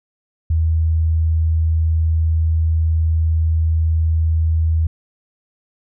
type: tone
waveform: sine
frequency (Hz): 80.5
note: E2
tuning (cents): -41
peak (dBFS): -13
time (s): 0.5-4.87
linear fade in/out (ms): 5
effects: none